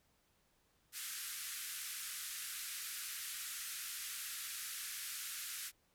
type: band-pass noise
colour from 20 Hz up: white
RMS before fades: -45 dBFS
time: 0.92-5.72 s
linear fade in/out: 50 ms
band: 1300 to 14000 Hz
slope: 48 dB/octave
effects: pink hiss -75 dBFS RMS until 5.94 s